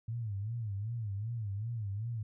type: tone with vibrato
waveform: sine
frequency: 108 Hz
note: A2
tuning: 32 cents flat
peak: -34 dBFS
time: 0.08-2.23 s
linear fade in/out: 5 ms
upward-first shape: sine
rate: 2.6 Hz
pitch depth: 170 cents each way
effects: none